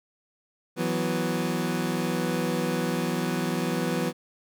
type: chord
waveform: 25% pulse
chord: E suspended second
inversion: none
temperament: equal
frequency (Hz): 164.81 / 185 / 246.9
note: E3 / F#3 / B3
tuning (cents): 0 / 0 / 0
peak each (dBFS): -26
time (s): 0.76-4.13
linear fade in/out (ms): 50
effects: none